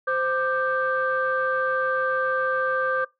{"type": "tone cluster", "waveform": "sine", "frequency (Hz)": [520, 1187, 1567], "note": ["C5", "D6", "G6"], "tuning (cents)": [-11, 18, -1], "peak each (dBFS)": -25, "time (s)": [0.07, 3.05], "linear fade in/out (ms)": 10, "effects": ["noise-tail reverb RT60 0.2 s tail -22 dB re dry", "tanh soft clip ceiling -12 dBFS"]}